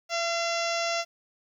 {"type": "harmonic tone with a mistuned harmonic", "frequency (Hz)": 683, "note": "F5", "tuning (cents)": -39, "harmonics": [1, 2, 3, 4, 5, 6, 7, 8, 9, 10], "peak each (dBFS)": [-29, -34, -35, -35, -39, -41, -39, -37, -39, -44], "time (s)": [0.09, 1.05], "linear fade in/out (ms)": 50, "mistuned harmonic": 1, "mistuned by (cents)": -21, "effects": ["10-bit"]}